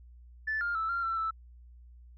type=tone with pitch steps; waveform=sine; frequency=1751 / 1405 / 1316 / 1383 / 1343 / 1318 Hz; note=A6 / F6 / E6 / F6 / E6 / E6; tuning=-9 / +10 / -3 / -17 / +32 / -1 cents; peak=-28 dBFS; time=0.47-1.31 s; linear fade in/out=10 ms; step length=140 ms; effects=tanh soft clip ceiling -24 dBFS + added 60 Hz sine -50 dBFS peak until 2.17 s